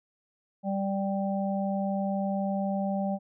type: harmonic tone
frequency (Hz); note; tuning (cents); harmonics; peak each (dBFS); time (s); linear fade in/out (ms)
196; G3; 0; 1 / 3 / 4; -28 / -33 / -34; 0.63-3.19; 50
effects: none